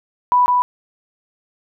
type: tone with echo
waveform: sine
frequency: 987.8 Hz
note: B5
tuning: in tune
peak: -10 dBFS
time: 0.32-0.46 s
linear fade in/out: 0 ms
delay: 160 ms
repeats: 1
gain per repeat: -2 dB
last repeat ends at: 0.62 s
effects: none